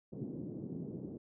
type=band-pass noise; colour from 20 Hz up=pink; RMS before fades=-43 dBFS; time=0.12-1.18 s; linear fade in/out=10 ms; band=140 to 370 Hz; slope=24 dB/octave; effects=none